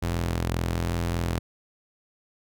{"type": "ring-modulated tone", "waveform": "sawtooth", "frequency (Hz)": 85, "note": "F2", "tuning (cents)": -46, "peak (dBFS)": -18, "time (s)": [0.02, 1.39], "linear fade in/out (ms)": 10, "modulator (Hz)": 21.5, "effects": []}